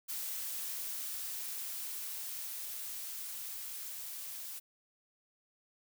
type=noise with level ramp; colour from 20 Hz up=blue; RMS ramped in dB=-39 to -44 dBFS; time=0.08-4.6 s; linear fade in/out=20 ms; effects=none